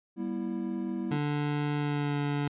triangle chord, E minor, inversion first, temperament equal with one note detuned, 196 / 241 / 329.6 Hz, G3 / B3 / E4, 0 / -42 / 0 cents, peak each -33 dBFS, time 0.16-1.19 s, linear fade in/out 50 ms
25% pulse tone with pitch glide, 146.83 to 144.56 Hz, D3 to D3, 0 to -27 cents, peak -24 dBFS, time 1.11-2.48 s, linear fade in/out 5 ms, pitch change -27 cents, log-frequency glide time 1.76-2.17 s
effects resampled to 8000 Hz

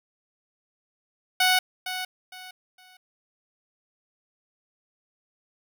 10% pulse tone with echo, 740 Hz, F#5, in tune, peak -10 dBFS, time 1.4-1.59 s, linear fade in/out 5 ms, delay 460 ms, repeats 3, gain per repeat -11 dB, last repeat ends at 2.97 s, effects none

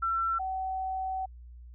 sine tone pair in turn, 1347 / 757.7 Hz, E6 / F#5, +37 / +41 cents, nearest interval minor seventh, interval 996 cents, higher first, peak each -26 / -30 dBFS, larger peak first, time 0.02-0.39 / 0.39-1.26 s, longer second, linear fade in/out 10 ms, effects added 60 Hz sine -45 dBFS peak until 1.74 s

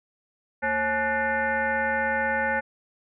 sine tone with frequency modulation, 1165 Hz, D6, 14 cents flat, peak -22 dBFS, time 0.62-2.61 s, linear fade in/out 20 ms, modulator 312 Hz, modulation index 2.5, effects none

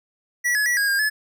square tone with pitch steps, 1942 / 1697 / 1940 / 1639 / 1611 / 1717 Hz, B6 / G#6 / B6 / G#6 / G6 / A6, -30 / +37 / -31 / -23 / +47 / -43 cents, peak -19 dBFS, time 0.44-1.1 s, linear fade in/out 20 ms, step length 110 ms, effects none

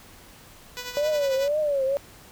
5% pulse tone with tremolo, 493.9 Hz, B4, in tune, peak -19 dBFS, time 0.77-1.48 s, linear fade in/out 0 ms, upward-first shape triangle, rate 11 Hz, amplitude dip 65%
sine tone with vibrato, 570 Hz, C#5, 48 cents sharp, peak -21 dBFS, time 0.97-1.97 s, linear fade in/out 0 ms, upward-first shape triangle, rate 2 Hz, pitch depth 150 cents each way
effects pink hiss -49 dBFS RMS until 2.31 s

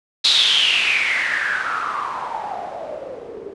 blue noise with low-pass filter sweep, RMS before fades -21 dBFS, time 0.24-3.54 s, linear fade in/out 10 ms, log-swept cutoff 4000 to 380 Hz, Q 7.9, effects resampled to 24000 Hz

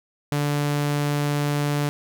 sawtooth tone, 145.7 Hz, D3, 13 cents flat, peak -17 dBFS, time 0.32-1.89 s, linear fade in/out 0 ms, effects none

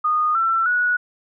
sine tone with pitch steps, 1231 / 1342.4 / 1463.9 Hz, D#6 / E6 / F#6, -19 / +31 / -19 cents, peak -16 dBFS, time 0.04-0.97 s, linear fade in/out 10 ms, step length 310 ms, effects none

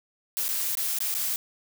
blue noise with dropouts, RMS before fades -28 dBFS, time 0.37-1.36 s, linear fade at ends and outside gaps 0 ms, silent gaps 0.482-0.489 / 0.752-0.772 / 0.987-1.004 / 1.141-1.149 s, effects none

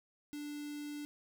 square tone with notch filter, 293.7 Hz, D4, in tune, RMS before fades -43 dBFS, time 0.33-1.05 s, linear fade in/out 0 ms, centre 1000 Hz, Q 0.72, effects none

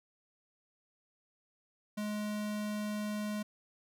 square tone, 210 Hz, G#3, 19 cents sharp, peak -35 dBFS, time 1.97-3.43 s, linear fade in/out 10 ms, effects none

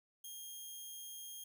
5% pulse tone, 3232 Hz, G#7, 48 cents flat, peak -38 dBFS, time 0.24-1.44 s, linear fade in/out 5 ms, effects none

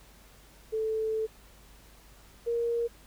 sine tone pair in turn, 439.4 / 468.8 Hz, A4 / A#4, -2 / +10 cents, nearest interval minor second, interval 112 cents, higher second, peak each -27 / -26 dBFS, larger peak second, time 0.72-1.27 / 2.46-2.88 s, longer first, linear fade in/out 20 ms, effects added 50 Hz sine -56 dBFS peak until 3.06 s + pink hiss -57 dBFS RMS until 3.06 s

